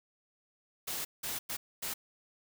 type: noise bursts at uneven times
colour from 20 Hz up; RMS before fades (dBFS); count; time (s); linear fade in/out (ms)
white; -37; 4; 0.87-1.05 / 1.23-1.39 / 1.49-1.57 / 1.82-1.94; 10
effects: none